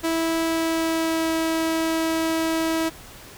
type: tone with pitch glide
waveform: sawtooth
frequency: 327.5 to 324.3 Hz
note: E4 to E4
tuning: -11 to -28 cents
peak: -17 dBFS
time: 0.03-2.9 s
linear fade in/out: 20 ms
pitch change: -17 cents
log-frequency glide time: 0.4-1.31 s
effects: pink hiss -43 dBFS RMS until 3.37 s